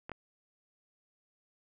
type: clicks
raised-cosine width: 0.5 ms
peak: -26 / -24 dBFS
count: 2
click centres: 0.095 / 0.117 s
effects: none